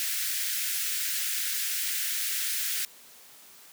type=high-pass noise; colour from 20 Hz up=white; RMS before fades=-30 dBFS; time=0-2.85 s; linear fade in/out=0 ms; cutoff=1500 Hz; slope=48 dB/octave; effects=white hiss -52 dBFS RMS until 3.72 s + high-pass 150 Hz 12 dB/octave